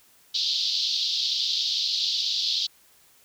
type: band-pass noise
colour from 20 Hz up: white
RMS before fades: -26 dBFS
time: 0.34-2.67 s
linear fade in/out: 10 ms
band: 3400 to 4800 Hz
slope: 48 dB/octave
effects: white hiss -58 dBFS RMS until 3.24 s